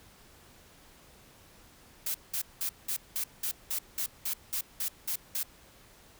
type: noise bursts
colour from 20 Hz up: blue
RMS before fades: -32 dBFS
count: 13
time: 2.06-5.432 s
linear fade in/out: 5 ms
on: 84 ms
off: 190 ms
effects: pink hiss -57 dBFS RMS until 6.19 s